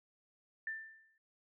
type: tone with exponential decay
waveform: sine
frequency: 1779 Hz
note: A6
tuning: 19 cents sharp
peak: -35 dBFS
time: 0.67-1.18 s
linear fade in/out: 2 ms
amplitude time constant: 110 ms
effects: none